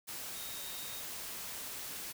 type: tone in noise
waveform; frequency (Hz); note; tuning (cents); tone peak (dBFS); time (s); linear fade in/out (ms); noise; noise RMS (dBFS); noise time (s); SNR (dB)
sine; 3729; A#7; 0; -49; 0.34-1.02; 20; white; -43; 0.07-2.13; -9
effects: none